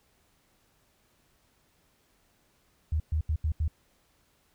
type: tone bursts at uneven times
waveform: sine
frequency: 77.78 Hz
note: D#2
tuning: in tune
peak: -24 dBFS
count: 5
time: 2.92-3 / 3.12-3.21 / 3.29-3.36 / 3.44-3.52 / 3.6-3.68 s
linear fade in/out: 5 ms
effects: pink hiss -68 dBFS RMS until 4.54 s